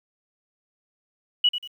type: tone with echo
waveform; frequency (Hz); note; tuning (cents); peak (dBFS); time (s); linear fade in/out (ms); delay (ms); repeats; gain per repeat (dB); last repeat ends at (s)
sine; 2932; F#7; -16; -15; 1.44-1.49; 5; 93; 2; -10; 1.676
effects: 9-bit